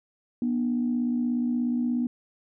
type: tone pair together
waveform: sine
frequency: 242.5 / 299.3 Hz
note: B3 / D4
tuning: -31 / +33 cents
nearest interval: major third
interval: 364 cents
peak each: -23 / -32 dBFS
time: 0.42-2.07 s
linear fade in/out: 2 ms
effects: tanh soft clip ceiling -16 dBFS